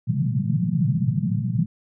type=band-pass noise; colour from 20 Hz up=pink; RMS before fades=-22 dBFS; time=0.07-1.66 s; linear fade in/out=20 ms; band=110 to 210 Hz; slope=96 dB/octave; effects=none